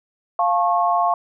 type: chord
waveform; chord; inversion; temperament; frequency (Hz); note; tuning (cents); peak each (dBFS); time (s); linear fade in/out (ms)
sine; F augmented; none; just; 698.5 / 873.1 / 1091.3; F5 / A5 / C#6; 0 / -14 / -27; -18 / -23 / -20; 0.39-1.14; 2
effects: none